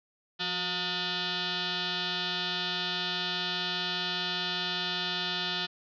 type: tone with frequency modulation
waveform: sine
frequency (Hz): 173.1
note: F3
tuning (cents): -15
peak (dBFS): -29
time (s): 0.39-5.67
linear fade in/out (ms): 20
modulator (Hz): 539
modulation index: 7.8
effects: none